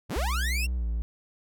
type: linear sweep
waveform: sawtooth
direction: up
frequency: 48.84 to 2794 Hz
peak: -26 dBFS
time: 0.09-0.67 s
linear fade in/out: 20 ms
type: tone with pitch glide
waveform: triangle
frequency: 61.9 to 56.76 Hz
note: B1 to A#1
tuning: +5 to -45 cents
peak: -24 dBFS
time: 0.16-1.02 s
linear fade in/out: 0 ms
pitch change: -150 cents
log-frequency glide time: 0.76-0.85 s
effects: none